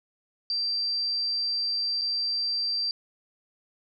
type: tone with dropouts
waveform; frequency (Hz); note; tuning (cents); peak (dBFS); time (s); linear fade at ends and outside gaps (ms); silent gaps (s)
sine; 4699; D8; 0; -25; 0.5-2.91; 1; 2.013-2.017
effects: none